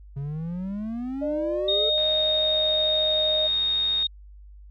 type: exponential sweep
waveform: triangle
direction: up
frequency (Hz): 135.6 to 445.4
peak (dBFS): -26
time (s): 0.16-1.9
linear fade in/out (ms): 10
type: tone with pitch glide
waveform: sine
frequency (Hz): 600 to 619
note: D5 to D#5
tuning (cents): +37 to -9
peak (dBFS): -25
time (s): 1.21-3.48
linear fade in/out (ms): 20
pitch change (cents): +54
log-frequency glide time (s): 1.75-2.09
type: tone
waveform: sine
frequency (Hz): 3711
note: A#7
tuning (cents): -9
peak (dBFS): -21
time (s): 1.68-4.07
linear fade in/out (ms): 5
type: click train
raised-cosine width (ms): 0.3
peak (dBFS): -26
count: 192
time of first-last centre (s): 1.98-4.025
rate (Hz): 93.4
effects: added 50 Hz sine -43 dBFS peak until 4.7 s + Opus 48 kbps